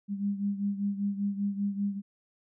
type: beating tone pair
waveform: sine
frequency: 200 / 205.1 Hz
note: G3 / G#3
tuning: +35 / -21 cents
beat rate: 5.1 Hz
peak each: -29 / -34 dBFS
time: 0.08-2.02 s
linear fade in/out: 50 ms
effects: none